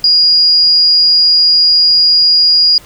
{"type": "tone", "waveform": "sine", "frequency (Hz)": 4867, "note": "D#8", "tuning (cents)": -39, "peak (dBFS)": -5, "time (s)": [0.04, 2.78], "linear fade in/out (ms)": 2, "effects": ["pink hiss -39 dBFS RMS until 2.85 s"]}